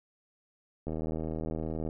click train, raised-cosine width 2 ms, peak -22 dBFS, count 82, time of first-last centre 0.87-1.889 s, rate 79.5 Hz, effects none

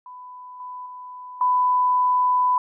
sine tone with level steps, 998 Hz, B5, 18 cents sharp, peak -37 / -32 / -35 / -16 dBFS, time 0.06-2.58 s, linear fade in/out 2 ms, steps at 0.6 / 0.86 / 1.41 s, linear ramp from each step 2 ms, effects none

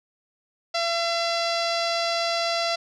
sawtooth tone with low-pass filter, 677 Hz, E5, 46 cents sharp, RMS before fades -25 dBFS, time 0.74-2.76 s, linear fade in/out 10 ms, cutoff 4800 Hz, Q 3.6, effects none

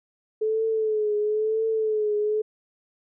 sine tone with vibrato, 431.7 Hz, A4, 33 cents flat, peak -21 dBFS, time 0.41-2.42 s, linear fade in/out 10 ms, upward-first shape triangle, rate 1 Hz, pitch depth 62 cents each way, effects none

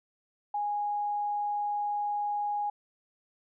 sine tone, 826 Hz, G#5, 10 cents flat, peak -28 dBFS, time 0.54-2.7 s, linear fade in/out 5 ms, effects none

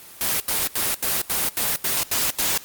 white noise bursts, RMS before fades -22 dBFS, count 9, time 0.21-2.576 s, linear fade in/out 0 ms, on 190 ms, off 82 ms, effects white hiss -43 dBFS RMS until 2.64 s + Opus 24 kbps

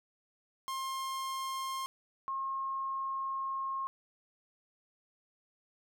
45% pulse / sine tone pair in turn, 1063 / 1076 Hz, C6 / C6, +27 / +48 cents, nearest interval unison, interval 21 cents, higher second, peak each -35 / -33 dBFS, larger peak second, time 0.68-1.86 / 2.28-3.87 s, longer second, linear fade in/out 0 ms, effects none

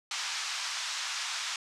white band-pass noise, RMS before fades -35 dBFS, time 0.11-1.56 s, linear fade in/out 2 ms, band 920 to 6400 Hz, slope 24 dB/octave, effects low-pass 11000 Hz 12 dB/octave

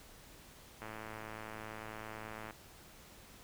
click train, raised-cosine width 0.5 ms, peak -30 dBFS, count 185, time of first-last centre 0.82-2.508 s, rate 109 Hz, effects pink hiss -57 dBFS RMS until 3.43 s

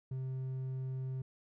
sine tone with hard clipping, 130.81 Hz, C3, in tune, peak -37 dBFS, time 0.11-1.22 s, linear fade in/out 5 ms, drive 3 dB, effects none

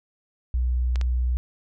sine tone, 61.74 Hz, B1, in tune, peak -20 dBFS, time 0.54-1.37 s, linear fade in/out 0 ms
clicks, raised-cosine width 0.2 ms, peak -17 dBFS, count 2, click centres 0.958 / 1.013 s
effects none

